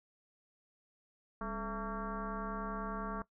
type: tone with frequency modulation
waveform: sine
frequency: 667 Hz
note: E5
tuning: 20 cents sharp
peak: -36 dBFS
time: 1.41-3.22 s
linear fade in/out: 2 ms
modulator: 234 Hz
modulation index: 3.1
effects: noise-tail reverb RT60 0.1 s tail -19 dB re dry